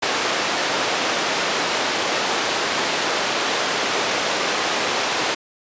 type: band-pass noise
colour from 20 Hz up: pink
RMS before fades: -22 dBFS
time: 0.02-5.35 s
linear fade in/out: 10 ms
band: 410 to 5700 Hz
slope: 12 dB/octave
effects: resampled to 16000 Hz